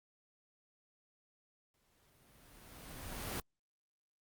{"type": "noise with exponential growth", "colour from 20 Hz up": "pink", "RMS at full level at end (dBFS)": -38, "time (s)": [1.74, 3.4], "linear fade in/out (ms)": 2, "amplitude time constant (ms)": 360, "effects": ["Opus 48 kbps"]}